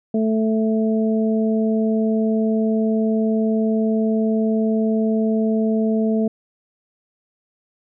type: harmonic tone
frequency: 220 Hz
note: A3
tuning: in tune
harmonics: 1 / 2 / 3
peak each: -17 / -23 / -27 dBFS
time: 0.14-6.28 s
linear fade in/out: 5 ms
effects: none